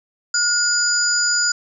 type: tone cluster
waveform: sine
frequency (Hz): 1435 / 4907 / 6990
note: F6 / D#8 / A8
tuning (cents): +47 / -25 / -12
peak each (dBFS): -20 / -20 / -20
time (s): 0.34-1.52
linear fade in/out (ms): 5
effects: none